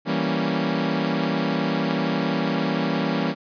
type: chord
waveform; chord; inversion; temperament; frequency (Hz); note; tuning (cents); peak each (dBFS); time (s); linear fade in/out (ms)
sawtooth; E diminished seventh; none; equal; 164.81 / 196 / 233.1 / 277.2; E3 / G3 / Bb3 / Db4; 0 / 0 / 0 / 0; -23; 0.05-3.35; 50
effects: resampled to 11025 Hz